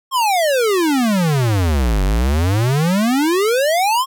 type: exponential two-way sweep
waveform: square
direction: down then up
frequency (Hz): 1098 to 46 to 1098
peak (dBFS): -14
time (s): 0.11-4.06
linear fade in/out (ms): 50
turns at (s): 2.03
effects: none